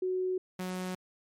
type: tone pair in turn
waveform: sine / sawtooth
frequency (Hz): 370 / 183.83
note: F#4 / F#3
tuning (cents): 0 / -11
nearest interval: octave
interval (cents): 1211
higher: first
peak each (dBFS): -28 / -30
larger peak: first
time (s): 0.02-0.38 / 0.59-0.95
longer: neither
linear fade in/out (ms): 5
effects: MP3 64 kbps